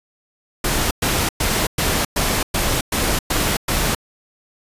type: noise bursts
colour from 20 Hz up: pink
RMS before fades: -19 dBFS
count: 9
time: 0.64-3.95 s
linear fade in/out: 5 ms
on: 270 ms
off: 110 ms
effects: resampled to 32000 Hz